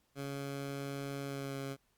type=tone with pitch glide; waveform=15% pulse; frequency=139.4 to 137.08 Hz; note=C#3 to C#3; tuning=+10 to -19 cents; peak=-32 dBFS; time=0.15-1.77 s; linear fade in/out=50 ms; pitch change=-29 cents; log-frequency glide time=1.25-1.58 s; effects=pink hiss -75 dBFS RMS until 1.97 s + Opus 48 kbps